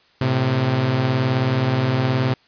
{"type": "beating tone pair", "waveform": "sawtooth", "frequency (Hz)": [111, 130], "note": ["A2", "C3"], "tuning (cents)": [16, -11], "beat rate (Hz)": 19, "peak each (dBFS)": [-20, -14], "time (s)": [0.21, 2.34], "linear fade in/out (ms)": 5, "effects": ["white hiss -56 dBFS RMS until 2.47 s", "resampled to 11025 Hz"]}